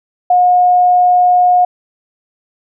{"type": "tone", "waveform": "sine", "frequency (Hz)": 720, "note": "F#5", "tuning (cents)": -47, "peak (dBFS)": -6, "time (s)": [0.3, 1.65], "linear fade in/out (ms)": 5, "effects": []}